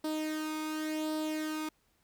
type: tone with flanger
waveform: sawtooth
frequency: 310.2 Hz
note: D#4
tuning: 5 cents flat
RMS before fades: -35 dBFS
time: 0.04-1.69 s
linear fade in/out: 5 ms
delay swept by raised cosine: 0.22 to 0.85 ms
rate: 0.91 Hz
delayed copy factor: +0.6
effects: pink hiss -72 dBFS RMS until 2.03 s